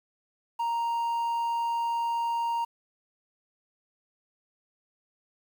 triangle tone with quantisation, 932.3 Hz, A#5, in tune, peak -24 dBFS, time 0.59-2.65 s, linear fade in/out 10 ms, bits 9, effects none

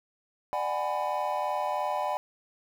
triangle chord, G# half-diminished seventh, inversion second, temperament just, 598 / 747.5 / 830.6 / 996.7 Hz, D5 / F#5 / G#5 / B5, +31 / +17 / 0 / +16 cents, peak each -31 dBFS, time 0.53-2.17 s, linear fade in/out 0 ms, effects 9-bit

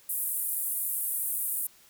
white band-pass noise, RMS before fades -31 dBFS, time 0.09-1.67 s, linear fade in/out 5 ms, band 9000 to 16000 Hz, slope 48 dB/octave, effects white hiss -58 dBFS RMS until 1.89 s

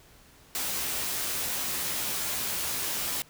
white noise with comb filter, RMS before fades -31 dBFS, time 0.55-3.22 s, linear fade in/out 0 ms, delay 15 ms, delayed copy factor +0.6, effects pink hiss -56 dBFS RMS until 3.29 s

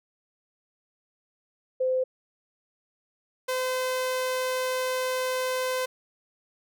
sine / sawtooth tone pair in turn, 515 / 512.4 Hz, C5 / C5, -28 / -36 cents, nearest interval unison, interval 8 cents, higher first, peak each -22 dBFS, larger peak neither, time 1.8-2.04 / 3.48-5.86 s, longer second, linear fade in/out 10 ms, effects none

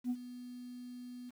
sine tone with ADSR envelope, 246.9 Hz, B3, in tune, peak -28 dBFS, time 0.04-1.31 s, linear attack 61 ms, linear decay 55 ms, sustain -16 dB, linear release 21 ms, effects tanh soft clip ceiling -29 dBFS + 10-bit

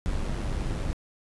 brown noise with amplitude modulation, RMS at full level -27 dBFS, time 0.06-0.93 s, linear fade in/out 0 ms, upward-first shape sine, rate 98.9 Hz, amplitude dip 40%, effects resampled to 24000 Hz

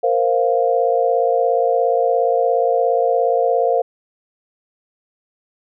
sine chord, Bb suspended second, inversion none, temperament equal, 466.2 / 523.3 / 698.5 Hz, Bb4 / C5 / F5, 0 / 0 / 0 cents, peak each -18 dBFS, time 0.03-3.82 s, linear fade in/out 10 ms, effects none

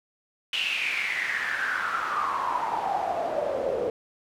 pink noise with band-pass filter sweep, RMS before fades -28 dBFS, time 0.53-3.9 s, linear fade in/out 2 ms, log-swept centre 2900 to 470 Hz, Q 8.4, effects none

